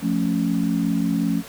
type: chord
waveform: sine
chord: F augmented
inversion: none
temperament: equal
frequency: 174.61 / 220 / 277.2 Hz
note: F3 / A3 / C#4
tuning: 0 / 0 / 0 cents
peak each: -23 dBFS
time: 0.01-1.43 s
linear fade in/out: 50 ms
effects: pink hiss -40 dBFS RMS until 1.48 s + high-pass 60 Hz 12 dB/octave